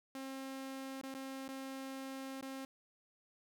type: tone with dropouts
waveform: sawtooth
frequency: 267.5 Hz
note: C4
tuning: 38 cents sharp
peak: -39 dBFS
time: 0.15-2.65 s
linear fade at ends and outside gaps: 2 ms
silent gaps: 1.014-1.034 / 1.141-1.148 / 1.48-1.488 / 2.411-2.425 s
effects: none